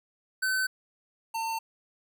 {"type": "tone pair in turn", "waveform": "square", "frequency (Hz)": [1524, 902], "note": ["G6", "A5"], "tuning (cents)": [-49, 43], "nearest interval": "major sixth", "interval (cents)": 908, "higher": "first", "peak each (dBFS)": [-26, -30], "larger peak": "first", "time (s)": [[0.42, 0.67], [1.34, 1.59]], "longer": "neither", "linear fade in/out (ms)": 10, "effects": []}